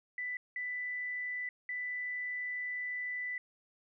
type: tone bursts at uneven times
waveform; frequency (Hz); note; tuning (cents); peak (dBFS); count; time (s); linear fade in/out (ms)
sine; 1987; B6; +10; -35; 3; 0.18-0.37 / 0.56-1.49 / 1.69-3.38; 2
effects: none